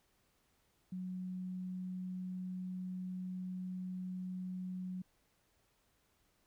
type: tone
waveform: sine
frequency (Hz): 183.8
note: F#3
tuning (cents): -11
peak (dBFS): -39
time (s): 0.92-5.02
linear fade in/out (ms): 5
effects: pink hiss -75 dBFS RMS until 6.46 s